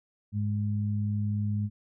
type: tone pair together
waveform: sine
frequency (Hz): 103.85 / 207.7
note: G#2 / G#3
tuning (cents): 0 / 0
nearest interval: octave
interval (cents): 1200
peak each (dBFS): -27 / -32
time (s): 0.32-1.7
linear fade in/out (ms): 50
effects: none